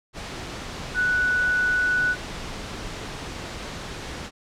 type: tone in noise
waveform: sine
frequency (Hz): 1480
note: F#6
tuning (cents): 0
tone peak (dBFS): -19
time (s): 0.94-2.16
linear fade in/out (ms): 50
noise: pink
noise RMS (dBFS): -34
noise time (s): 0.13-4.31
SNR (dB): +12
effects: low-pass 6000 Hz 12 dB/octave